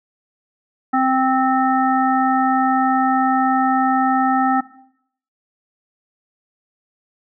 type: harmonic tone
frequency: 261.6 Hz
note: C4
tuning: in tune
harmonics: 1 / 3 / 5 / 7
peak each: -18 / -17 / -20 / -28 dBFS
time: 0.93-4.61 s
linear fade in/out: 10 ms
effects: noise-tail reverb RT60 0.7 s tail -17 dB re dry